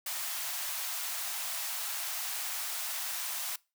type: high-pass noise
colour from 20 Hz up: white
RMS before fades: -36 dBFS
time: 0.06-3.56 s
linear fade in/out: 5 ms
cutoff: 640 Hz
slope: 48 dB/octave
effects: noise-tail reverb RT60 0.3 s tail -24 dB re dry